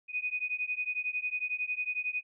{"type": "beating tone pair", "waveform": "sine", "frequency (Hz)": [2483, 2494], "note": ["D#7", "D#7"], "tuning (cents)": [-4, 3], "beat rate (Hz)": 11, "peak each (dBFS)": [-34, -34], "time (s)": [0.08, 2.23], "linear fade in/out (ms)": 50, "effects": []}